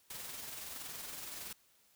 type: noise with amplitude modulation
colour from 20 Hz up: white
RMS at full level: -44 dBFS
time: 0.1-1.53 s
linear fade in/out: 5 ms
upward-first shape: sine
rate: 21.4 Hz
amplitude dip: 35%
effects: white hiss -69 dBFS RMS until 1.95 s